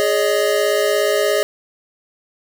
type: chord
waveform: square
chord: Ab suspended fourth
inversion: none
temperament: equal with one note detuned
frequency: 415.3 / 565.4 / 622.3 Hz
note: Ab4 / Db5 / Eb5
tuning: 0 / +34 / 0 cents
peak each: -19 / -21 / -20 dBFS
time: 0-1.43 s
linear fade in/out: 0 ms
effects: none